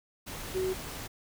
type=tone in noise; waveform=sine; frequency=374.5 Hz; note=F#4; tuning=21 cents sharp; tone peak=-28 dBFS; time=0.54-0.74 s; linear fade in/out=20 ms; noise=pink; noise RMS=-40 dBFS; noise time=0.26-1.08 s; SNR=+9 dB; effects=none